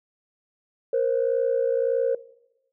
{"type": "tone pair together", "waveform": "sine", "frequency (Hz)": [469.8, 531.5], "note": ["A#4", "C5"], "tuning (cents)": [13, 27], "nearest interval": "major second", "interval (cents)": 214, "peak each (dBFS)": [-21, -22], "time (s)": [0.93, 2.15], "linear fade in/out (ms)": 5, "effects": ["noise-tail reverb RT60 0.9 s tail -20 dB re dry", "tanh soft clip ceiling -14 dBFS"]}